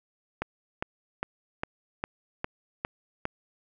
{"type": "click train", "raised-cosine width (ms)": 0.5, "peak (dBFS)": -14, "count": 8, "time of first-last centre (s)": [0.42, 3.254], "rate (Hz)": 2.47, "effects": []}